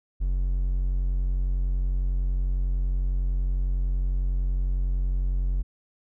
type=tone; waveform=triangle; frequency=45.46 Hz; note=F#1; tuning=30 cents flat; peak=-20 dBFS; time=0.2-5.63 s; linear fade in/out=20 ms; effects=none